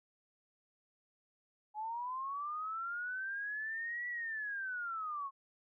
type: linear two-way sweep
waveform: sine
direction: up then down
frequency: 837 to 1957 to 1074 Hz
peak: -37 dBFS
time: 1.74-5.31 s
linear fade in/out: 50 ms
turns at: 4.08 s
effects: none